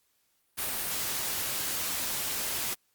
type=noise; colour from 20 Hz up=white; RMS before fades=-32 dBFS; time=0.57-2.75 s; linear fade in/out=20 ms; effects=white hiss -72 dBFS RMS until 2.94 s + Opus 48 kbps